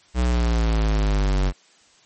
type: exponential sweep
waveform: square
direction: down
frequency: 62.4 to 46.25 Hz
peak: -18 dBFS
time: 0.14-1.53 s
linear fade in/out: 50 ms
effects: white hiss -55 dBFS RMS until 2.05 s + MP3 32 kbps